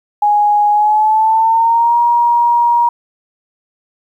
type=tone with pitch glide; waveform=sine; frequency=830.6 to 948.6 Hz; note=G#5 to A#5; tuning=0 to +30 cents; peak=-8 dBFS; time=0.22-2.89 s; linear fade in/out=5 ms; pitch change=+230 cents; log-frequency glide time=0.71-1.98 s; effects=8-bit